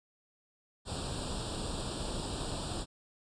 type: noise with comb filter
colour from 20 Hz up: pink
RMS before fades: -37 dBFS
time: 0.85-2.86 s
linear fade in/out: 50 ms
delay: 0.24 ms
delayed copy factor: +0.9
effects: resampled to 22050 Hz